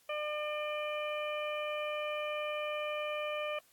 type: harmonic tone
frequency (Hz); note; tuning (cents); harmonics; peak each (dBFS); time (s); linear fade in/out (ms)
600; D5; +37; 1 / 2 / 3 / 4 / 5; -36 / -41 / -49 / -41 / -46; 0.09-3.59; 5
effects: white hiss -67 dBFS RMS until 3.72 s + AAC 64 kbps